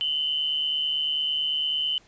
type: tone pair together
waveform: sine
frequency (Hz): 2889 / 3038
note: F#7 / F#7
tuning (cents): -42 / +45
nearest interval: minor second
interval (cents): 87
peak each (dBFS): -31 / -24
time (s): 0.01-1.98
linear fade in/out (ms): 0
effects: pink hiss -57 dBFS RMS until 2.07 s + resampled to 16000 Hz